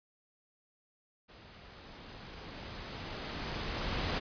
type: noise with level ramp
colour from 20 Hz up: pink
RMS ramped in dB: -55 to -33 dBFS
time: 1.28-4.2 s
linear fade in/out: 20 ms
effects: resampled to 11025 Hz